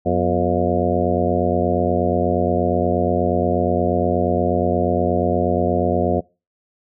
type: harmonic tone with a mistuned harmonic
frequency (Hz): 88.4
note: F2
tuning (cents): +22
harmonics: 1 / 2 / 3 / 4 / 5 / 6 / 7 / 8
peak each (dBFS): -24 / -24 / -24 / -24 / -24 / -24 / -24 / -24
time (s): 0.05-6.21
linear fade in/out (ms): 20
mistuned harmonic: 3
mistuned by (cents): -120
effects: noise-tail reverb RT60 0.3 s tail -24 dB re dry